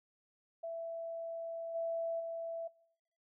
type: tone with level steps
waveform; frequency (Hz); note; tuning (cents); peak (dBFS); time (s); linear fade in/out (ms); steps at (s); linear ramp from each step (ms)
sine; 664; E5; +12; -38 / -33 / -37; 0.63-2.68; 10; 1.74 / 2.19; 20
effects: noise-tail reverb RT60 0.8 s tail -25 dB re dry